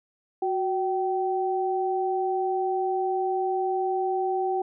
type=tone pair together; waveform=sine; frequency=370 / 770.5 Hz; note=F#4 / G5; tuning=0 / -30 cents; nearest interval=octave + minor second; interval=1270 cents; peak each=-26 dBFS; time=0.42-4.62 s; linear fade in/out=5 ms; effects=none